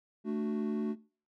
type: chord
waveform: triangle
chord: D major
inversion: second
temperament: equal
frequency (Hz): 220 / 293.7 / 370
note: A3 / D4 / F#4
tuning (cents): 0 / 0 / 0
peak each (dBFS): -31 / -36 / -35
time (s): 0.24-0.96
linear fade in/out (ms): 50
effects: noise-tail reverb RT60 0.4 s tail -21 dB re dry